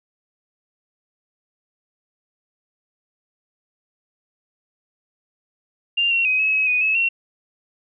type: tone with pitch steps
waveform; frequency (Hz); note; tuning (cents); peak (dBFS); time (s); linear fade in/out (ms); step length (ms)
sine; 2791 / 2734 / 2521 / 2572 / 2557 / 2485 / 2583 / 2727; F7 / F7 / D#7 / E7 / D#7 / D#7 / E7 / F7; -2 / -37 / +22 / -43 / +47 / -3 / -36 / -42; -16; 5.97-7.09; 10; 140
effects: none